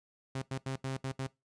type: tone bursts at uneven times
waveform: sawtooth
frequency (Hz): 133.2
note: C3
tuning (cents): +31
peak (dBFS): -30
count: 6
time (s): 0.35-0.42 / 0.51-0.58 / 0.66-0.76 / 0.84-0.97 / 1.04-1.12 / 1.19-1.27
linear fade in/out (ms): 5
effects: noise-tail reverb RT60 0.2 s tail -20 dB re dry + resampled to 22050 Hz